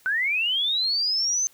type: linear sweep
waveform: sine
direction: up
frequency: 1480 to 6272 Hz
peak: -21 dBFS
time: 0.06-1.47 s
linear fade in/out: 0 ms
effects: white hiss -57 dBFS RMS until 1.53 s